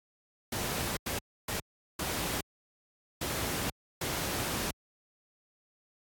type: noise bursts at uneven times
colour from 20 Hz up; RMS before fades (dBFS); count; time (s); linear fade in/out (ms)
pink; -33; 6; 0.52-0.97 / 1.06-1.19 / 1.48-1.6 / 1.99-2.41 / 3.21-3.7 / 4.01-4.71; 5
effects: high-pass 60 Hz 12 dB/octave + AAC 64 kbps